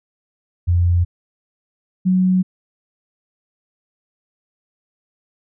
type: tone pair in turn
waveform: sine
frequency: 87.31 / 185 Hz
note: F2 / F#3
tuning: 0 / 0 cents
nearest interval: octave + minor second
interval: 1300 cents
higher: second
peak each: -12 dBFS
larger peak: neither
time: 0.67-1.05 / 2.05-2.43 s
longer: neither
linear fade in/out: 20 ms
effects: none